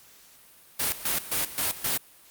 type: noise with tremolo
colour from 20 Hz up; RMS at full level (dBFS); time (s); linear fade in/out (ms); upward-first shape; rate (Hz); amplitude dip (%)
white; -26; 0.79-1.98; 10; square; 3.8; 80
effects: white hiss -54 dBFS RMS until 2.3 s + Opus 48 kbps